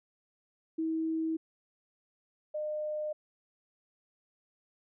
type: tone pair in turn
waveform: sine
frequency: 321.7 / 607.3 Hz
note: E4 / D#5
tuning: -42 / -42 cents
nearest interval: major seventh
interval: 1100 cents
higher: second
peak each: -29 / -32 dBFS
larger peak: first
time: 0.78-1.37 / 2.54-3.13 s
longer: neither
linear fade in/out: 10 ms
effects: none